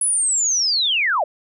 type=linear sweep; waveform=sine; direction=down; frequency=10330 to 540 Hz; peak=-16 dBFS; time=0.01-1.24 s; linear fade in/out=5 ms; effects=none